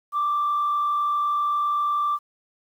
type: tone with frequency modulation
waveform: sine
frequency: 1174.7 Hz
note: D6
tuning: in tune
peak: -19 dBFS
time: 0.12-2.19 s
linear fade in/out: 50 ms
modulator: 47.7 Hz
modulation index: 0.36
effects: tanh soft clip ceiling -17 dBFS + 9-bit